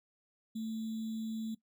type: tone with sample-and-hold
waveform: sine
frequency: 221.8 Hz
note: A3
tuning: 14 cents sharp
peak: -35 dBFS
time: 0.55-1.55 s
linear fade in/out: 10 ms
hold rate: 3675 Hz
effects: noise-tail reverb RT60 0.1 s tail -18 dB re dry